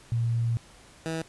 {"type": "tone pair in turn", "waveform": ["sine", "15% pulse"], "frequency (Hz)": [116.54, 161.98], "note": ["A#2", "E3"], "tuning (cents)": [0, -30], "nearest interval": "tritone", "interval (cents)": 570, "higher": "second", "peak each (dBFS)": -23, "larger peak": "neither", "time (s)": [[0.12, 0.57], [1.06, 1.22]], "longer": "first", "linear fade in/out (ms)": 0, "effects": ["pink hiss -53 dBFS RMS until 1.28 s", "resampled to 24000 Hz"]}